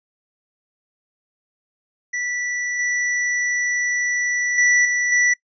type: tone with level steps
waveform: square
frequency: 1962 Hz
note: B6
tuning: 12 cents flat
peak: -23 / -20 / -14 / -19 / -15 dBFS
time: 2.13-5.34 s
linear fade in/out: 10 ms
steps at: 2.79 / 4.58 / 4.85 / 5.12 s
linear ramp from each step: 2 ms
effects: noise-tail reverb RT60 0.1 s tail -23 dB re dry + resampled to 16000 Hz